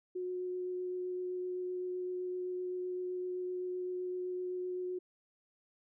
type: tone with vibrato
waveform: sine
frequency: 363.7 Hz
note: F#4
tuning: 30 cents flat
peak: -35 dBFS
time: 0.15-4.99 s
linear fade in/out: 10 ms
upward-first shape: sine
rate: 7.8 Hz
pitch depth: 8 cents each way
effects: none